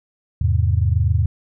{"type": "chord", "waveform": "sine", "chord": "E augmented", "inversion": "none", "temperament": "equal", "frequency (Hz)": [82.41, 103.83, 130.81], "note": ["E2", "G#2", "B#2"], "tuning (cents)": [0, 0, 0], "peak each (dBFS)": [-17, -18, -23], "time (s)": [0.41, 1.26], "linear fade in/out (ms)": 5, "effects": []}